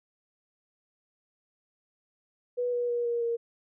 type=tone with pitch steps; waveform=sine; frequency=490 / 484.1 / 478.3 / 472.5 / 466.8 Hz; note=B4 / B4 / A#4 / A#4 / A#4; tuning=-14 / -35 / +44 / +23 / +2 cents; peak=-26 dBFS; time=2.57-3.37 s; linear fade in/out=20 ms; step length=160 ms; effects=none